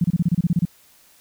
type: tone bursts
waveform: sine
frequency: 171.9 Hz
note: F3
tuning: 27 cents flat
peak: -14 dBFS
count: 11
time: 0.01-0.653 s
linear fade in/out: 5 ms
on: 33 ms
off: 28 ms
effects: white hiss -54 dBFS RMS until 1.2 s